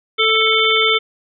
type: harmonic tone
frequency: 441.5 Hz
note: A4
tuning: 6 cents sharp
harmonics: 1 / 3 / 5 / 7 / 8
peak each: -19 / -19 / -17 / -19 / -18 dBFS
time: 0.18-0.99 s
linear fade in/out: 20 ms
effects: none